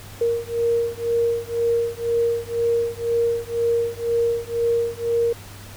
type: beating tone pair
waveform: sine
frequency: 466.2 / 468.2 Hz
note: A#4 / A#4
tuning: 0 / +8 cents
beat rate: 2 Hz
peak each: -22 dBFS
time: 0.21-5.33 s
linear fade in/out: 5 ms
effects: added 99 Hz sine -40 dBFS peak until 5.76 s + pink hiss -42 dBFS RMS until 5.76 s